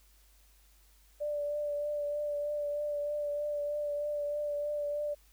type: tone with vibrato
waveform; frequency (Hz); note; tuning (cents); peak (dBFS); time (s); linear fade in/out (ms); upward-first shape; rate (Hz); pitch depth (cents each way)
sine; 587; D5; -1; -31; 1.2-5.15; 20; triangle; 3.2; 22
effects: added 50 Hz sine -61 dBFS peak until 5.32 s + white hiss -66 dBFS RMS until 5.32 s